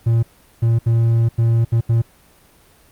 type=tone bursts at uneven times; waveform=triangle; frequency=115.3 Hz; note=A#2; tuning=19 cents flat; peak=-10 dBFS; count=6; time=0.06-0.23 / 0.62-0.79 / 0.86-1.29 / 1.38-1.65 / 1.72-1.81 / 1.89-2.02 s; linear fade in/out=10 ms; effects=pink hiss -51 dBFS RMS until 2.91 s + Opus 32 kbps